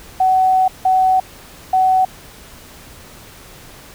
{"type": "tone bursts at uneven times", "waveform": "sine", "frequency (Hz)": 751, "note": "F#5", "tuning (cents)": 26, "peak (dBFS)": -10, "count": 3, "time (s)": [[0.2, 0.68], [0.85, 1.2], [1.73, 2.05]], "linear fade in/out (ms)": 5, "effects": ["pink hiss -40 dBFS RMS until 3.94 s"]}